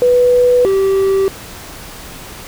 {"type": "tone pair in turn", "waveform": ["sine", "triangle"], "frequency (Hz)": [493, 387.9], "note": ["B4", "G4"], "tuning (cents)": [-3, -18], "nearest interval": "major third", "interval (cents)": 415, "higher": "first", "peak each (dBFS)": [-7, -8], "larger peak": "first", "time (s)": [[0.02, 0.65], [0.65, 1.28]], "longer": "neither", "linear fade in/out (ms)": 0, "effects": ["pink hiss -32 dBFS RMS until 2.47 s"]}